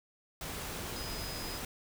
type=tone in noise; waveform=sine; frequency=5000 Hz; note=D#8; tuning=8 cents sharp; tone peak=-44 dBFS; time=0.96-1.58 s; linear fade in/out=2 ms; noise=pink; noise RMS=-40 dBFS; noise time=0.41-1.65 s; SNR=-7 dB; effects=none